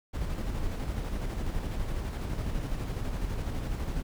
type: noise with tremolo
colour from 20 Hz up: brown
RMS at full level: -31 dBFS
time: 0.13-4.03 s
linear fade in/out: 20 ms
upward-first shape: square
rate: 12 Hz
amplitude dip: 30%
effects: none